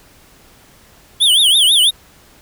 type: tone with vibrato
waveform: square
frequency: 3292 Hz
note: G#7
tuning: 16 cents flat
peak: -9 dBFS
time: 1.2-1.91 s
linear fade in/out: 20 ms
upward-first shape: triangle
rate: 6.1 Hz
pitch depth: 240 cents each way
effects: pink hiss -47 dBFS RMS until 2.41 s